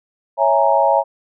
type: chord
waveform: sine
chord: A# half-diminished seventh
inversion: first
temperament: equal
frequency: 554.4 / 659.3 / 830.6 / 932.3 Hz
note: C#5 / E5 / G#5 / A#5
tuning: 0 / 0 / 0 / 0 cents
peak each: -17 dBFS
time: 0.37-1.04 s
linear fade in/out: 50 ms
effects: none